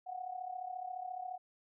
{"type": "tone with amplitude modulation", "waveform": "sine", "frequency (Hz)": 735, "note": "F#5", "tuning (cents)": -12, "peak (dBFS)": -36, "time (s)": [0.06, 1.38], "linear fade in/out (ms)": 20, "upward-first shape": "sine", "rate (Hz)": 34.4, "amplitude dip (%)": 75, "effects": []}